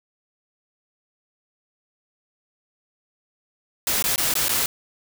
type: noise with dropouts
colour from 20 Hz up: white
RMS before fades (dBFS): -22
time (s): 3.87-4.66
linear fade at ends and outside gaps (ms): 2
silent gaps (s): 4.025-4.04 / 4.16-4.179 / 4.339-4.353 / 4.484-4.492
effects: none